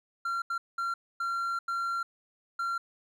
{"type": "tone bursts at uneven times", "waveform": "triangle", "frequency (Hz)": 1373, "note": "F6", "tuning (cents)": -30, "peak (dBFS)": -27, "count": 6, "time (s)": [[0.25, 0.42], [0.5, 0.58], [0.78, 0.94], [1.2, 1.59], [1.68, 2.03], [2.59, 2.78]], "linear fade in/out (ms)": 5, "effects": []}